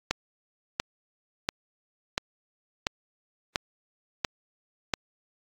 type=click train; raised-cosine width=0.2 ms; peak=-7 dBFS; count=8; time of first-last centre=0.11-4.938 s; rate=1.45 Hz; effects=AAC 48 kbps